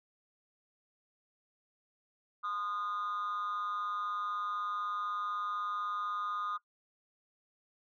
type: tone with amplitude modulation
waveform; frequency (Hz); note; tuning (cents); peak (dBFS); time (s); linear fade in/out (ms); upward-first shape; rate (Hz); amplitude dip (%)
sine; 1230; D#6; -20; -28; 2.43-6.58; 20; sine; 196; 80
effects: noise-tail reverb RT60 0.1 s tail -19 dB re dry + tanh soft clip ceiling -30 dBFS